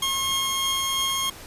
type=tone pair together; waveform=sawtooth; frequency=1078 / 3237 Hz; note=C#6 / G#7; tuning=-49 / -45 cents; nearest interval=octave + perfect fifth; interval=1904 cents; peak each=-24 / -21 dBFS; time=0.02-1.3 s; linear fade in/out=5 ms; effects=pink hiss -42 dBFS RMS until 1.46 s + resampled to 32000 Hz